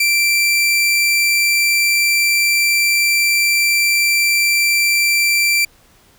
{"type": "tone", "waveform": "sawtooth", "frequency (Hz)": 2349, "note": "D7", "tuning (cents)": 0, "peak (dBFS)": -9, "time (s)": [0, 5.65], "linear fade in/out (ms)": 5, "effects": ["pink hiss -51 dBFS RMS until 6.18 s"]}